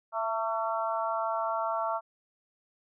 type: harmonic tone with a mistuned harmonic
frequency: 225.2 Hz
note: A3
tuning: 40 cents sharp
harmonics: 3 / 4 / 5 / 6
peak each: -32 / -33 / -34 / -35 dBFS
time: 0.12-2.01 s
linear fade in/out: 50 ms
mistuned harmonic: 3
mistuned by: -23 cents
effects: none